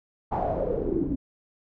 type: noise with low-pass filter sweep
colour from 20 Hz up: pink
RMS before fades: -27 dBFS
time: 0.31-1.16 s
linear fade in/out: 20 ms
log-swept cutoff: 870 to 260 Hz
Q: 7
effects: none